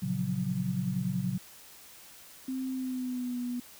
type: chord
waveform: sine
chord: Gb major seventh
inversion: first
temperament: equal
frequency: 116.54 / 138.59 / 174.61 / 185 Hz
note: Bb2 / Db3 / F3 / Gb3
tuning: 0 / 0 / 0 / 0 cents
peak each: -37 / -34 / -37 / -31 dBFS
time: 0.02-1.38 s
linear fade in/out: 10 ms
type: tone with pitch glide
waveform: sine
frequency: 260.9 to 244.8 Hz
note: C4 to B3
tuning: -5 to -15 cents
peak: -31 dBFS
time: 2.48-3.6 s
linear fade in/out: 5 ms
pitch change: -110 cents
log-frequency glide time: 2.72-3.39 s
effects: white hiss -52 dBFS RMS until 3.79 s